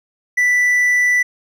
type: tone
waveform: triangle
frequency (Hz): 1975.5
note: B6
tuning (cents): 0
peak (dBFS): -10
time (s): 0.37-1.23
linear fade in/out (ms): 10
effects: none